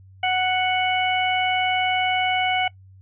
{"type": "harmonic tone", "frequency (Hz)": 740, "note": "F#5", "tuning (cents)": 0, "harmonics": [1, 2, 3, 4], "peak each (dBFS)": [-21, -30, -24, -27], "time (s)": [0.23, 2.68], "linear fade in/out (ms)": 5, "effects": ["noise-tail reverb RT60 0.1 s tail -22 dB re dry", "added 95 Hz sine -45 dBFS peak until 3.01 s"]}